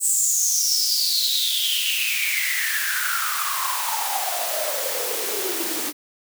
white noise with high-pass filter sweep, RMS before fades -23 dBFS, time 0-5.93 s, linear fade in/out 50 ms, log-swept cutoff 8200 to 290 Hz, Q 9.1, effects none

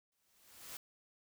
white noise with exponential growth, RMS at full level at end -45 dBFS, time 0.12-0.77 s, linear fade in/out 2 ms, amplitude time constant 140 ms, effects none

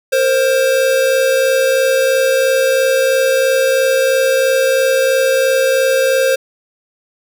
square tone pair together, 466.2 / 529.2 Hz, A#4 / C5, 0 / +20 cents, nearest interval major second, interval 220 cents, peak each -20 / -12 dBFS, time 0.12-6.36 s, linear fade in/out 10 ms, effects none

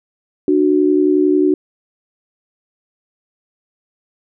sine tone pair together, 298.9 / 370 Hz, D4 / F#4, +31 / 0 cents, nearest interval major third, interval 369 cents, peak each -13 dBFS, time 0.48-1.54 s, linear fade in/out 2 ms, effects none

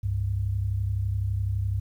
sine tone pair together, 68.03 / 99.9 Hz, C#2 / G2, -32 / +33 cents, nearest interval perfect fifth, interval 665 cents, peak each -30 / -25 dBFS, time 0.03-1.8 s, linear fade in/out 10 ms, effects 10-bit

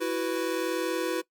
square chord, E suspended second, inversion none, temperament equal, 329.6 / 370 / 493.9 Hz, E4 / F#4 / B4, 0 / 0 / 0 cents, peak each -32 dBFS, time 0-1.22 s, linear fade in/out 20 ms, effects noise-tail reverb RT60 0.1 s tail -20 dB re dry + Opus 48 kbps

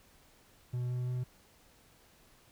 triangle tone with pitch steps, 123.47 / 124.33 / 125.19 Hz, B2 / B2 / B2, 0 / +12 / +24 cents, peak -30 dBFS, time 0.73-1.24 s, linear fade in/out 10 ms, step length 170 ms, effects pink hiss -63 dBFS RMS until 2.51 s

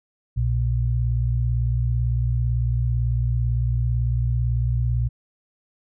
sine tone pair together, 61.74 / 119.69 Hz, B1 / A#2, 0 / +46 cents, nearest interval major seventh, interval 1146 cents, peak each -22 / -21 dBFS, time 0.36-5.09 s, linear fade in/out 20 ms, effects none

